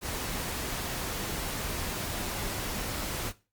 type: noise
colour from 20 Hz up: pink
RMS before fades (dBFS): -34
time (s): 0.01-3.33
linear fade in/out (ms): 50
effects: noise-tail reverb RT60 0.3 s tail -17 dB re dry + Opus 48 kbps